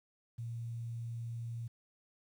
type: tone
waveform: sine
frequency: 116.54 Hz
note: A#2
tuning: in tune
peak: -38 dBFS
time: 0.38-1.68 s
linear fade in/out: 10 ms
effects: 11-bit